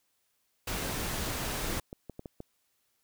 pink noise, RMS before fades -34 dBFS, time 0.67-1.8 s, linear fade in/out 5 ms
clicks, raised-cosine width 2 ms, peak -27 dBFS, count 7, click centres 1.645 / 1.728 / 1.929 / 2.097 / 2.194 / 2.258 / 2.404 s
effects white hiss -75 dBFS RMS until 3.03 s

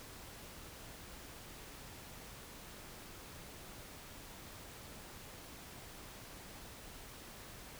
silence, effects pink hiss -52 dBFS RMS until 7.79 s

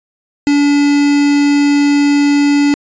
triangle tone with quantisation, 287.3 Hz, D4, 38 cents flat, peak -6 dBFS, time 0.47-2.74 s, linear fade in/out 0 ms, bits 3, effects resampled to 16000 Hz

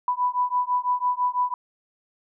sine beating tone pair, 988 / 994 Hz, B5 / B5, 0 / +11 cents, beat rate 6 Hz, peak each -24 dBFS, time 0.08-1.54 s, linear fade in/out 2 ms, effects none

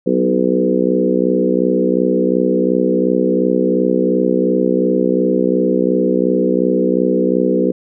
harmonic tone with a mistuned harmonic, 62.8 Hz, B1, 30 cents sharp, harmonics 3 / 4 / 5 / 6 / 7 / 8, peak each -19 / -19 / -19 / -19 / -19 / -19 dBFS, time 0.06-7.72 s, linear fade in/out 10 ms, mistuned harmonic 4, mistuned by -18 cents, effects none

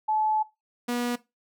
sine / sawtooth tone pair in turn, 863 / 242.2 Hz, A5 / B3, -34 / -34 cents, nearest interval octave + minor seventh, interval 2200 cents, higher first, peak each -22 dBFS, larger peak neither, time 0.08-0.43 / 0.88-1.16 s, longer first, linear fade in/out 10 ms, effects noise-tail reverb RT60 0.2 s tail -17 dB re dry

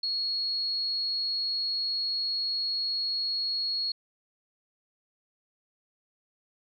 sine tone, 4323 Hz, C#8, 44 cents flat, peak -27 dBFS, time 0.03-3.92 s, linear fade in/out 5 ms, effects none

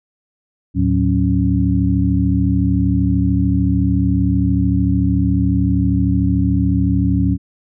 sine tone cluster, 76.3 / 109.7 / 183.8 / 276.5 Hz, D#2 / A2 / F#3 / C#4, -33 / -5 / -11 / -4 cents, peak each -18 dBFS, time 0.74-7.38 s, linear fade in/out 50 ms, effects none

